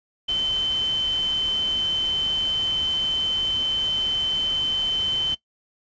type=tone in noise; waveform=sine; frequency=3072 Hz; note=G7; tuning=36 cents flat; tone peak=-21 dBFS; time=0.28-5.35 s; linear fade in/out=10 ms; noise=pink; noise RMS=-38 dBFS; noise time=0.28-5.35 s; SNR=+14 dB; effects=noise-tail reverb RT60 0.1 s tail -17 dB re dry + resampled to 16000 Hz